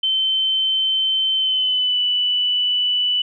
sine tone with pitch glide, 3085 to 2973 Hz, G7 to F#7, -28 to +8 cents, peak -16 dBFS, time 0.03-3.22 s, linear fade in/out 5 ms, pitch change -64 cents, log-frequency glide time 1.36-2 s, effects none

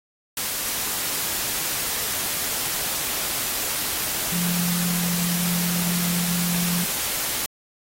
sine tone in noise, 174.61 Hz, F3, in tune, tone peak -25 dBFS, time 4.32-6.84 s, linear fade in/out 2 ms, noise white, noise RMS -26 dBFS, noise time 0.37-7.46 s, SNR -2 dB, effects AAC 48 kbps

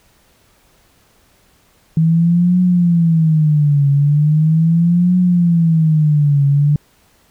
sine tone with vibrato, 159.6 Hz, D#3, 44 cents sharp, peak -9 dBFS, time 1.97-6.76 s, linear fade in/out 2 ms, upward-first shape triangle, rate 0.39 Hz, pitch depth 230 cents each way, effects pink hiss -54 dBFS RMS until 7.3 s

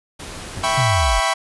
pink noise, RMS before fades -33 dBFS, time 0.19-0.83 s, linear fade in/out 10 ms
40% pulse tone with exponential decay, 92.5 Hz, F#2, in tune, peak -24 dBFS, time 0.57-0.75 s, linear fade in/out 5 ms, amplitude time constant 38 ms
sawtooth chord, C# half-diminished seventh, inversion first, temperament equal, 659.3 / 784 / 987.8 / 1108.7 Hz, E5 / G5 / B5 / C#6, 0 / 0 / 0 / 0 cents, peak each -19 dBFS, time 0.63-1.34 s, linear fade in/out 10 ms
sine linear sweep, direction down, 136.1 to 37.95 Hz, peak -17 dBFS, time 0.77-1.2 s, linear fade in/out 10 ms
effects resampled to 24000 Hz

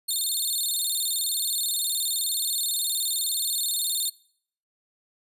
5% pulse tone with vibrato, 3968 Hz, B7, 7 cents sharp, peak -17 dBFS, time 0.08-4.1 s, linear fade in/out 10 ms, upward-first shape square, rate 19 Hz, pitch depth 150 cents each way, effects noise-tail reverb RT60 0.6 s tail -22 dB re dry + resampled to 32000 Hz

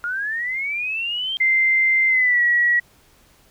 sine linear sweep, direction up, 1396.9 to 3195 Hz, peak -22 dBFS, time 0.04-1.37 s, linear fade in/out 0 ms
sine tone with pitch glide, 2084 to 1922.1 Hz, C7 to B6, -7 to -47 cents, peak -14 dBFS, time 1.4-2.8 s, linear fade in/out 10 ms, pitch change -140 cents, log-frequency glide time 2.08-2.42 s
effects pink hiss -55 dBFS RMS until 3.5 s

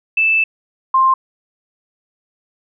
sine tone pair in turn, 2637 / 1053.5 Hz, E7 / C6, 0 / +12 cents, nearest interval octave + major third, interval 1588 cents, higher first, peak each -11 / -9 dBFS, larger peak second, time 0.17-0.44 / 0.94-1.14 s, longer first, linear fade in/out 5 ms, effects none

